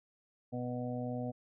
harmonic tone, 123.47 Hz, B2, in tune, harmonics 1 / 2 / 4 / 5 / 6, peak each -40 / -38 / -43 / -44 / -46 dBFS, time 0.52-1.32 s, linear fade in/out 20 ms, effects none

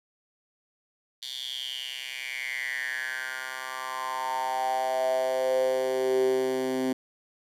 10% pulse tone with high-pass filter sweep, 130 Hz, C3, 11 cents flat, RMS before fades -29 dBFS, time 1.22-6.93 s, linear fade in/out 5 ms, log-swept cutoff 3800 to 280 Hz, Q 7.1, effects resampled to 32000 Hz

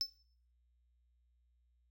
triangle tone with exponential decay, 5274 Hz, E8, in tune, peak -26 dBFS, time 0.01-0.1 s, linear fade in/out 0 ms, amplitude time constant 19 ms, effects noise-tail reverb RT60 0.5 s tail -17 dB re dry + added 60 Hz sine -70 dBFS peak until 1.9 s

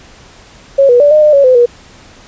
sine tone with pitch steps, 550 / 486.2 / 581 / 610 / 603 / 559 / 510 / 480.4 Hz, C#5 / B4 / D5 / D#5 / D5 / C#5 / C5 / B4, -14 / -27 / -19 / -34 / +46 / +14 / -44 / -48 cents, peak -3 dBFS, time 0.78-1.66 s, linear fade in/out 10 ms, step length 110 ms, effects pink hiss -39 dBFS RMS until 2.27 s + resampled to 16000 Hz

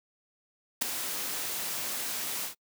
white noise with ADSR envelope, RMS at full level -23 dBFS, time 0.81-2.55 s, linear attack 12 ms, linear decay 4 ms, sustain -11 dB, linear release 110 ms, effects noise-tail reverb RT60 0.1 s tail -26 dB re dry + high-pass 150 Hz 12 dB/octave

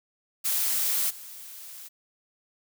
blue noise with level steps, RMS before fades -26 / -43 dBFS, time 0.44-1.89 s, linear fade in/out 20 ms, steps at 1.09 s, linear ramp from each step 20 ms, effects none

